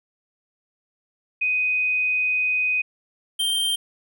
sine / square tone pair in turn, 2500 / 3156 Hz, D#7 / G7, +8 / +11 cents, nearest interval major third, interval 403 cents, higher second, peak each -19 / -21 dBFS, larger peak first, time 1.41-2.82 / 3.39-3.76 s, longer first, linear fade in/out 10 ms, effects none

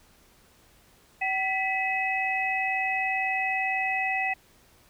sine tone cluster, 762 / 1984 / 2560 Hz, G5 / B6 / D#7, -49 / +7 / +49 cents, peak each -29 dBFS, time 1.21-4.34 s, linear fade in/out 10 ms, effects pink hiss -59 dBFS RMS until 4.89 s

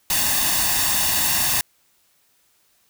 white noise with comb filter, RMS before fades -20 dBFS, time 0.1-1.61 s, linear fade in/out 2 ms, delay 1.1 ms, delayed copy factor +0.7, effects white hiss -62 dBFS RMS until 2.89 s

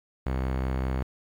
sawtooth tone, 65 Hz, C2, 11 cents flat, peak -22 dBFS, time 0.26-1.03 s, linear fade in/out 5 ms, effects low-pass 2000 Hz 12 dB/octave + 9-bit

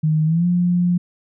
sine tone with pitch glide, 155.56 to 176.64 Hz, D#3 to F3, 0 to +20 cents, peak -14 dBFS, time 0.03-0.98 s, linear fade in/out 10 ms, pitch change +220 cents, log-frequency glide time 0.25-0.46 s, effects none

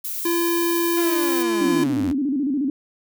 violet noise, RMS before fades -28 dBFS, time 0.04-1.43 s, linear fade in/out 10 ms
square tone, 340 Hz, F4, 46 cents flat, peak -20 dBFS, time 0.25-1.84 s, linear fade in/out 5 ms
sawtooth linear sweep, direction down, 357.1 to 75.1 Hz, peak -24 dBFS, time 0.96-2.13 s, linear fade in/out 20 ms
sine tone with vibrato, 277.2 Hz, C#4, in tune, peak -19 dBFS, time 1.61-2.7 s, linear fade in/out 2 ms, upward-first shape square, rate 14 Hz, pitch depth 110 cents each way
effects none

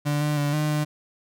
35% pulse tone with pitch steps, 146.7 / 149.2 / 145.1 / 151.6 / 150.5 Hz, D3 / D3 / D3 / D#3 / D3, -2 / +28 / -21 / -45 / +43 cents, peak -20 dBFS, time 0.05-0.85 s, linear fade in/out 20 ms, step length 160 ms, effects none

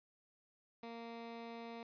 15% pulse tone, 231.7 Hz, A#3, 10 cents flat, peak -40 dBFS, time 0.83-1.83 s, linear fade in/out 2 ms, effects resampled to 11025 Hz

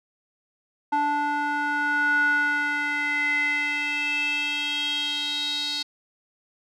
square tone with band-pass filter sweep, 292.2 Hz, D4, 9 cents flat, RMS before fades -25 dBFS, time 0.92-5.83 s, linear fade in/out 10 ms, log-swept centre 1000 to 4200 Hz, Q 6.4, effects none

